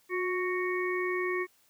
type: harmonic tone with a mistuned harmonic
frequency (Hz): 370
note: F#4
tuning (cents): 0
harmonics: 1 / 3 / 5 / 6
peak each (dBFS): -30 / -37 / -36 / -36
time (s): 0.09-1.47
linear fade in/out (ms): 50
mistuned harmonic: 1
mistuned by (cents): -37
effects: white hiss -66 dBFS RMS until 1.69 s